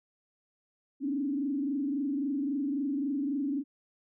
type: tone with frequency modulation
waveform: sine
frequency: 280 Hz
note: C#4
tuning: 18 cents sharp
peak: -28 dBFS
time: 1-3.64 s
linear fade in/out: 50 ms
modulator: 23.7 Hz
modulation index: 0.97
effects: none